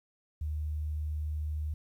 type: tone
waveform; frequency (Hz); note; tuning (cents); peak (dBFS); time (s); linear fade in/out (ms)
sine; 76.1; D#2; -38; -31; 0.41-1.74; 5
effects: 11-bit